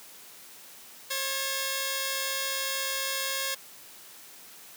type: tone pair together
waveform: 5% pulse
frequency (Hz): 539.9 / 1714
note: C#5 / A6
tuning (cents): -46 / -46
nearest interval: octave + minor sixth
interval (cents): 2000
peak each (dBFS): -19 / -22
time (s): 1.1-3.55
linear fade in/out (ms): 10
effects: white hiss -49 dBFS RMS until 4.76 s + high-pass 150 Hz 12 dB/octave